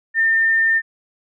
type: tone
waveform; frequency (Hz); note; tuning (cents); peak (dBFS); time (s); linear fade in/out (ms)
sine; 1806; A6; +45; -13; 0.14-0.82; 50
effects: none